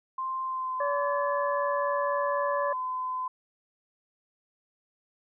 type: tone with pitch glide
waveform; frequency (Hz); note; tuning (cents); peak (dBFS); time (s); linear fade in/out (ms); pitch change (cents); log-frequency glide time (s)
sine; 1047 to 1020.1; C6 to C6; +1 to -44; -29; 0.18-3.28; 5; -45; 0.43-0.91
type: harmonic tone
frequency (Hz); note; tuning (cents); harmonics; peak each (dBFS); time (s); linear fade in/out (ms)
572; D5; -46; 1 / 2 / 3; -28 / -34 / -36; 0.8-2.73; 5
effects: none